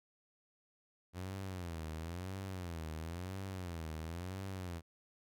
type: tone with vibrato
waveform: sawtooth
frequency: 87.31 Hz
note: F2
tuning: in tune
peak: -37 dBFS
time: 1.13-4.82 s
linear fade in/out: 50 ms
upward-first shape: sine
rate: 0.98 Hz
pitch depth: 180 cents each way
effects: none